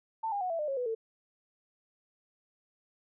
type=tone with pitch steps; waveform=sine; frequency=892 / 808.6 / 732.9 / 664.4 / 602.3 / 545.9 / 494.9 / 448.6 Hz; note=A5 / G#5 / F#5 / E5 / D5 / C#5 / B4 / A4; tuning=+23 / -46 / -17 / +13 / +44 / -27 / +4 / +34 cents; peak=-30 dBFS; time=0.23-0.95 s; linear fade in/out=10 ms; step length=90 ms; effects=none